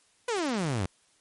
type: exponential sweep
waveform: sawtooth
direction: down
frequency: 508 to 86.2 Hz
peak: -23 dBFS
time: 0.28-0.86 s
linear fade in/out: 5 ms
effects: white hiss -65 dBFS RMS until 1.2 s + MP3 48 kbps